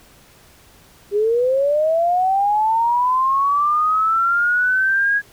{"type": "linear sweep", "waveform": "sine", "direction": "up", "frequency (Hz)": [398.3, 1661.2], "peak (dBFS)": -14, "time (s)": [1.11, 5.22], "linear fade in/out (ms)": 50, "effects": ["pink hiss -49 dBFS RMS until 5.32 s"]}